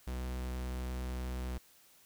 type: tone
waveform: 45% pulse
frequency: 63 Hz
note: B1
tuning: 35 cents sharp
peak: -36 dBFS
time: 0.07-1.58 s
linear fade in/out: 5 ms
effects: white hiss -63 dBFS RMS until 2.05 s